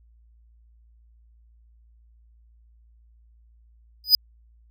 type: tone with exponential growth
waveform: square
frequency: 4978 Hz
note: D#8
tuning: in tune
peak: -8 dBFS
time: 4.04-4.15 s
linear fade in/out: 1 ms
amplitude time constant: 23 ms
effects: added 57 Hz sine -53 dBFS peak until 4.7 s